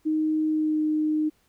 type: tone with pitch glide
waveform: sine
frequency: 311.1 to 307.5 Hz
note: D#4 to D#4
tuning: 0 to -20 cents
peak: -21 dBFS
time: 0.05-1.3 s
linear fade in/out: 20 ms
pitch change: -20 cents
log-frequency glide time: 0.48-0.81 s
effects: pink hiss -66 dBFS RMS until 1.48 s